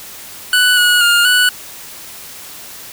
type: tone with pitch steps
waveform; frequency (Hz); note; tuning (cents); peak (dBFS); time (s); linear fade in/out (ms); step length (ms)
25% pulse; 1486 / 1456 / 1412 / 1480; F#6 / F#6 / F6 / F#6; +7 / -28 / +19 / 0; -5; 0.53-1.49; 2; 240
effects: white hiss -33 dBFS RMS until 2.92 s